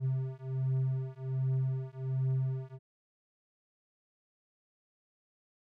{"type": "beating tone pair", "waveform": "triangle", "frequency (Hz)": [130.81, 132.11], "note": ["C3", "C3"], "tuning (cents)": [0, 17], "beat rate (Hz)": 1.3, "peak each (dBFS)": [-31, -31], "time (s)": [0, 2.79], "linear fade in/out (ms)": 50, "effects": []}